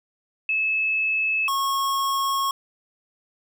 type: tone pair in turn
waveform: sine / square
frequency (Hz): 2600 / 1093.2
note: E7 / C#6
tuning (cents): -24 / -24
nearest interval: octave + minor third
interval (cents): 1500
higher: first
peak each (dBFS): -20 / -22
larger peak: first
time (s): 0.49-1.48 / 1.48-2.51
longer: second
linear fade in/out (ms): 2
effects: none